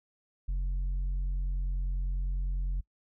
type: tone with tanh clipping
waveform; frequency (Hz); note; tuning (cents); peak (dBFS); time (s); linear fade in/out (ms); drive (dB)
sine; 45.04; F#1; -46; -29; 0.48-2.81; 10; 4
effects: noise-tail reverb RT60 0.1 s tail -24 dB re dry